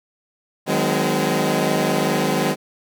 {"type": "chord", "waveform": "15% pulse", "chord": "Ab dominant seventh", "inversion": "second", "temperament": "equal with one note detuned", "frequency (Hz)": [155.56, 185, 207.7, 255.2], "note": ["Eb3", "Gb3", "Ab3", "C4"], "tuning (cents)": [0, 0, 0, -43], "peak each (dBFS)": -17, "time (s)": [0.66, 2.56], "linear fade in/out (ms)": 50, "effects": []}